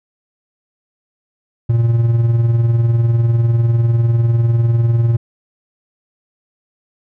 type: tone with tremolo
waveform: triangle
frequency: 116.54 Hz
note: A#2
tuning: in tune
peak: -6 dBFS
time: 1.69-5.17 s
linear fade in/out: 10 ms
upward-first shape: triangle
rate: 20 Hz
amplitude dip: 55%
effects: none